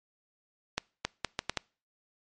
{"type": "accelerating click train", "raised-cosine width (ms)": 0.2, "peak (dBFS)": -11, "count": 6, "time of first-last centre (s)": [0.78, 1.573], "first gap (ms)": 270, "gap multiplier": 0.73, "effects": ["noise-tail reverb RT60 0.4 s tail -26 dB re dry", "MP3 48 kbps"]}